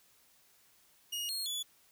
sawtooth tone with pitch steps, 2871 / 4264 / 3431 Hz, F7 / C8 / A7, +47 / +32 / -44 cents, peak -32 dBFS, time 1.12-1.63 s, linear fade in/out 10 ms, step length 170 ms, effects white hiss -66 dBFS RMS until 1.91 s

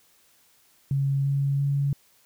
sine tone with pitch steps, 138.1 / 139.38 / 140.68 Hz, C#3 / C#3 / C#3, -6 / +10 / +26 cents, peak -21 dBFS, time 0.91-1.93 s, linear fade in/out 2 ms, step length 340 ms, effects white hiss -61 dBFS RMS until 2.25 s

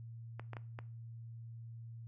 clicks, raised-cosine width 0.5 ms, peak -30 dBFS, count 4, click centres 0.396 / 0.533 / 0.568 / 0.789 s, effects noise-tail reverb RT60 0.4 s tail -19 dB re dry + added 115 Hz sine -46 dBFS peak until 2.07 s

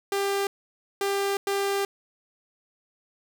sawtooth tone bursts at uneven times, 397.1 Hz, G4, 22 cents sharp, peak -20 dBFS, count 3, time 0.12-0.47 / 1.01-1.37 / 1.47-1.85 s, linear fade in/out 2 ms, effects none

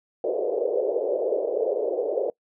white band-pass noise, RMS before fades -25 dBFS, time 0.24-2.3 s, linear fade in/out 2 ms, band 400 to 570 Hz, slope 48 dB/octave, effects noise-tail reverb RT60 0.1 s tail -23 dB re dry

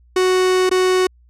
45% pulse tone with dropouts, 370 Hz, F#4, in tune, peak -13 dBFS, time 0.16-1.07 s, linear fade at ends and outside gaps 5 ms, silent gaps 0.694-0.712 s, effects added 60 Hz sine -48 dBFS peak until 1.29 s + low-pass 9000 Hz 12 dB/octave

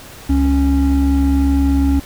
triangle tone pair together, 69.08 / 276.3 Hz, C#2 / C#4, -5 / -6 cents, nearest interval 2 octaves, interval 2399 cents, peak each -12 dBFS, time 0.29-2 s, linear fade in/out 10 ms, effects pink hiss -37 dBFS RMS until 2.05 s

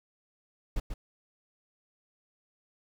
brown noise with echo, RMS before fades -29 dBFS, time 0.76-0.8 s, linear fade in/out 5 ms, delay 140 ms, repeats 1, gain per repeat -6 dB, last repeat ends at 0.94 s, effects none

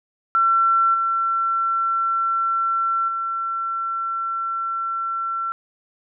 sine tone with level steps, 1350 Hz, E6, 41 cents sharp, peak -14 / -18 / -22 dBFS, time 0.35-5.52 s, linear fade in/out 0 ms, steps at 0.94 / 3.08 s, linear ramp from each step 5 ms, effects none

